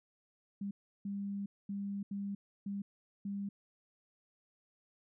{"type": "tone bursts at uneven times", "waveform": "sine", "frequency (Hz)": 200, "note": "G3", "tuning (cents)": 35, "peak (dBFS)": -36, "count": 6, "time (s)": [[0.61, 0.71], [1.05, 1.46], [1.69, 2.03], [2.11, 2.35], [2.66, 2.82], [3.25, 3.49]], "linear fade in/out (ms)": 5, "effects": []}